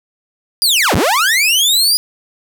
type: linear two-way sweep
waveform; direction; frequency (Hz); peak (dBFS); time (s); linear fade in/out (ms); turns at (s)
sawtooth; down then up; 4961 to 51.91 to 4961; -7; 0.62-1.97; 0; 0.95
effects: none